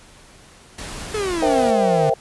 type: noise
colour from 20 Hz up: pink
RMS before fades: -32 dBFS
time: 0.78-1.71 s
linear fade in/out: 5 ms
type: exponential sweep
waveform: 45% pulse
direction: down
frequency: 440 to 143.9 Hz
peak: -21 dBFS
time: 1.14-2.1 s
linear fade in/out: 5 ms
type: chord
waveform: sine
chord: C dominant seventh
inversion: third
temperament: equal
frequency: 466.2 / 523.3 / 659.3 / 784 Hz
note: Bb4 / C5 / E5 / G5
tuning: 0 / 0 / 0 / 0 cents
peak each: -21 dBFS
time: 1.42-2.14 s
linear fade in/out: 5 ms
effects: pink hiss -47 dBFS RMS until 2.2 s + resampled to 24000 Hz